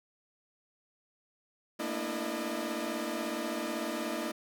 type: tone cluster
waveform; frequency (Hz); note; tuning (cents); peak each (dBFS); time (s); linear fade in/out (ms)
sawtooth; 221.6 / 237.8 / 292.8 / 330.8 / 610; A3 / A#3 / D4 / E4 / D#5; +13 / +35 / -5 / +6 / -34; -38 / -36 / -37 / -34 / -35; 1.79-4.32; 10
effects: none

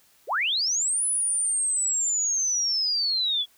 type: linear two-way sweep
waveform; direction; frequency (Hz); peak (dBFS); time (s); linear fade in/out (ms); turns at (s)
sine; up then down; 329.6 to 10080 to 3324; -22; 0.27-3.46; 50; 1.05
effects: white hiss -60 dBFS RMS until 3.57 s

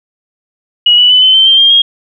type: tone with pitch steps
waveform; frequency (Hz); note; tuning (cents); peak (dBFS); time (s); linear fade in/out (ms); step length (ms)
sine; 2909 / 2956 / 3005 / 3054 / 3103 / 3154 / 3205 / 3258; F#7 / F#7 / F#7 / G7 / G7 / G7 / G7 / G#7; -30 / -2 / +26 / -46 / -18 / +10 / +38 / -34; -3; 0.86-1.82; 5; 120
effects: none

